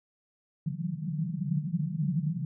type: band-pass noise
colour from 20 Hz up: white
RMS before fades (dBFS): -31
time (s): 0.66-2.45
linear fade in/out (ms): 2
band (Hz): 140 to 190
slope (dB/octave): 96
effects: none